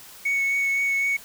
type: tone with vibrato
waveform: sine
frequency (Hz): 2217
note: C#7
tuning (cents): 0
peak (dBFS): -18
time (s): 0.25-1.17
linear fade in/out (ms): 10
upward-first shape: triangle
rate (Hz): 3.9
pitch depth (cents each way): 14
effects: tanh soft clip ceiling -19 dBFS + white hiss -45 dBFS RMS until 1.24 s